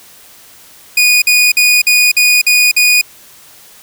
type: tone bursts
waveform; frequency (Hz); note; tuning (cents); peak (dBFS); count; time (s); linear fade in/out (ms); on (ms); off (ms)
sawtooth; 2465; D#7; -17; -3; 7; 0.97-3.014; 5; 250; 49
effects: white hiss -40 dBFS RMS until 3.82 s